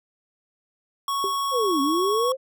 square tone, 1108.7 Hz, C#6, in tune, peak -24 dBFS, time 1.08-2.32 s, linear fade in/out 2 ms
sine tone with exponential decay, 392 Hz, G4, in tune, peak -22 dBFS, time 1.24-1.38 s, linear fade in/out 1 ms, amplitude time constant 29 ms
sine linear two-way sweep, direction down then up, 540 to 267.3 to 540 Hz, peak -21 dBFS, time 1.51-2.37 s, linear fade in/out 50 ms, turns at 1.81 s
effects none

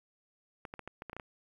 clicks, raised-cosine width 0.5 ms, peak -27 dBFS, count 9, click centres 0.652 / 0.739 / 0.793 / 0.876 / 1.021 / 1.097 / 1.131 / 1.166 / 1.198 s, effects 10-bit

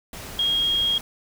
sine tone in noise, 3263 Hz, G#7, 31 cents flat, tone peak -19 dBFS, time 0.39-0.98 s, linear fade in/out 2 ms, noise pink, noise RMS -37 dBFS, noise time 0.13-1.01 s, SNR +15 dB, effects none

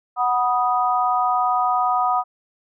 sine chord, B major, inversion second, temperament equal with one note detuned, 740 / 977.5 / 1244.5 Hz, F#5 / B5 / D#6, 0 / -18 / 0 cents, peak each -20 / -23 / -21 dBFS, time 0.16-2.24 s, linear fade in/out 50 ms, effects none

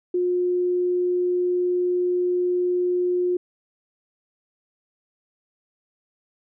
sine tone, 358.1 Hz, F4, 43 cents sharp, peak -19 dBFS, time 0.14-3.37 s, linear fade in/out 5 ms, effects none

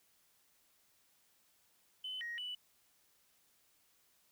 sine tone with pitch steps, 3032 / 1883 / 2968 Hz, F#7 / A#6 / F#7, +42 / +17 / +5 cents, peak -39 dBFS, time 2.04-2.55 s, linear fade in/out 5 ms, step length 170 ms, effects tanh soft clip ceiling -35 dBFS + white hiss -72 dBFS RMS until 4.31 s

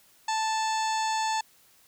harmonic tone with a mistuned harmonic, 880 Hz, A5, in tune, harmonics 1 / 2 / 3 / 4 / 5 / 6 / 7 / 8 / 9, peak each -26 / -36 / -39 / -40 / -38 / -44 / -42 / -42 / -45 dBFS, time 0.28-1.41 s, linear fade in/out 5 ms, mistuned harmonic 7, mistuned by +85 cents, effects white hiss -60 dBFS RMS until 1.87 s

